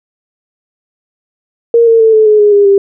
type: tone with pitch steps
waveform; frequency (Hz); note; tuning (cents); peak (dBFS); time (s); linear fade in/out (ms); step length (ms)
sine; 466.2 / 455.6 / 445.1 / 435 / 425 / 415.3 / 405.9 / 396.6; A#4 / A#4 / A4 / A4 / G#4 / G#4 / G#4 / G4; 0 / -40 / +20 / -20 / +40 / 0 / -40 / +20; -3; 1.74-2.78; 2; 130
effects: none